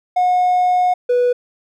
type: tone pair in turn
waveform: triangle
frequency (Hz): 725 / 491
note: F#5 / B4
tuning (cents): -35 / -10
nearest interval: perfect fifth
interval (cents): 675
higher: first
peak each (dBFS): -9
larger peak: neither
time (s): 0.16-0.94 / 1.09-1.33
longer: first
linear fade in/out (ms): 10
effects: tanh soft clip ceiling -7 dBFS